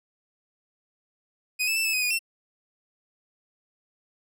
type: tone with pitch steps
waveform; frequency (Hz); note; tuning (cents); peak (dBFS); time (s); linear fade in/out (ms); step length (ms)
sawtooth; 2498 / 2624 / 2659 / 2612 / 2508 / 2460 / 2698; D#7 / E7 / E7 / E7 / D#7 / D#7 / E7; +6 / -9 / +14 / -17 / +13 / -20 / +40; -20; 1.59-2.192; 20; 86
effects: none